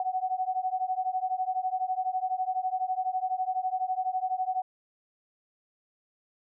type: beating tone pair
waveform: sine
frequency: 740 / 752 Hz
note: F#5 / F#5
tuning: 0 / +28 cents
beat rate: 12 Hz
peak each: -30 dBFS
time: 0-4.62 s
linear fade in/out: 2 ms
effects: none